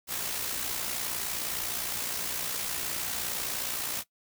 white noise with amplitude modulation, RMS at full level -31 dBFS, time 0.07-4.04 s, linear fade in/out 50 ms, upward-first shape sine, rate 59.5 Hz, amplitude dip 45%, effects noise-tail reverb RT60 0.1 s tail -19 dB re dry

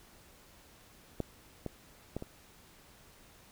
clicks, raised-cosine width 2 ms, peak -19 / -23 / -22 / -27 dBFS, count 4, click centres 1.203 / 1.663 / 2.166 / 2.224 s, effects pink hiss -59 dBFS RMS until 3.51 s

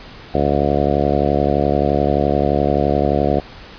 harmonic tone, 71.6 Hz, D2, 43 cents flat, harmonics 1 / 2 / 3 / 4 / 5 / 6 / 7 / 8 / 9 / 10, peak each -23 / -23 / -23 / -23 / -23 / -23 / -23 / -23 / -23 / -23 dBFS, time 0.34-3.4 s, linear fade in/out 5 ms, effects pink hiss -38 dBFS RMS until 3.78 s + resampled to 11025 Hz

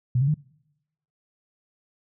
sine tone with pitch steps, 124.5 / 137.35 / 151.52 Hz, B2 / C#3 / D#3, +14 / -16 / -46 cents, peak -18 dBFS, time 0.15-0.342 s, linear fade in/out 5 ms, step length 64 ms, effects noise-tail reverb RT60 0.9 s tail -26 dB re dry

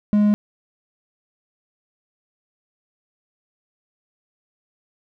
triangle tone, 208.1 Hz, G#3, 4 cents sharp, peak -11 dBFS, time 0.13-0.34 s, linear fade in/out 0 ms, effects none

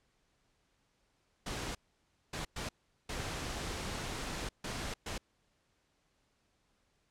pink noise bursts at uneven times, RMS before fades -39 dBFS, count 6, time 1.46-1.75 / 2.33-2.45 / 2.56-2.69 / 3.09-4.49 / 4.64-4.94 / 5.06-5.18 s, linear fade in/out 5 ms, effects pink hiss -75 dBFS RMS until 7.1 s + low-pass 8000 Hz 12 dB/octave

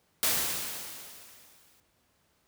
white noise with exponential decay, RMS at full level -25 dBFS, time 0.23-1.8 s, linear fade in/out 0 ms, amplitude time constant 340 ms, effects pink hiss -70 dBFS RMS until 2.47 s + high-pass 60 Hz 12 dB/octave

